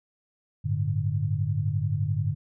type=chord; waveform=sine; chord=G suspended second; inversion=none; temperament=equal with one note detuned; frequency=98 / 109.56 / 146.83 Hz; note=G2 / A2 / D3; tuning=0 / -7 / 0 cents; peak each=-28 dBFS; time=0.64-2.35 s; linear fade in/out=20 ms; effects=none